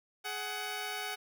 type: tone pair together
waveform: 10% pulse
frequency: 419.7 / 748.4 Hz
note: G#4 / F#5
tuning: +18 / +20 cents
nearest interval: minor seventh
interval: 1002 cents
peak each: -33 / -29 dBFS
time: 0.24-1.16 s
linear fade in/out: 20 ms
effects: none